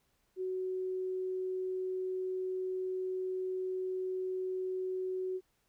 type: tone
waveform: sine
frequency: 372.3 Hz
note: F#4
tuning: 11 cents sharp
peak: -33 dBFS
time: 0.36-5.41 s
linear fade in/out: 50 ms
effects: pink hiss -75 dBFS RMS until 5.68 s